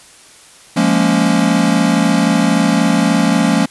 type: chord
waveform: square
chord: Bb minor seventh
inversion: second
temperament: equal with one note detuned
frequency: 174.61 / 207.7 / 231.5 / 277.2 Hz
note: F3 / Ab3 / Bb3 / Db4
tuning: 0 / 0 / -12 / 0 cents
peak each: -17 dBFS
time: 0.76-3.66 s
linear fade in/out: 10 ms
effects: white hiss -42 dBFS RMS until 3.7 s + resampled to 24000 Hz